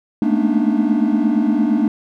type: tone cluster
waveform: triangle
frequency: 214.4 / 223 / 240.4 / 287.8 / 304.9 Hz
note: A3 / A3 / B3 / D4 / D#4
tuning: -45 / +23 / -46 / -35 / -35 cents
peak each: -18 dBFS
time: 0.22-1.88 s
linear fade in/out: 2 ms
effects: tanh soft clip ceiling -1 dBFS